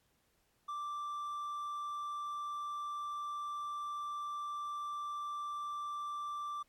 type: tone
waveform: triangle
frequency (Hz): 1174.7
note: D6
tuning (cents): 0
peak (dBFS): -36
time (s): 0.68-6.63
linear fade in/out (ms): 10
effects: pink hiss -75 dBFS RMS until 6.68 s + AAC 64 kbps